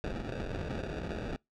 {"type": "noise with sample-and-hold", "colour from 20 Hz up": "pink", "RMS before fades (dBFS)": -37, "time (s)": [0.04, 1.36], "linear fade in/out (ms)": 0, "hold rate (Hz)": 1050, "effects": ["noise-tail reverb RT60 0.2 s tail -26 dB re dry", "low-pass 4000 Hz 12 dB/octave"]}